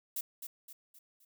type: noise with echo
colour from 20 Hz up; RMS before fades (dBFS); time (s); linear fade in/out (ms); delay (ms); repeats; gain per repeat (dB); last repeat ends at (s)
violet; -36; 0.16-0.21; 5; 260; 4; -7; 1.25
effects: none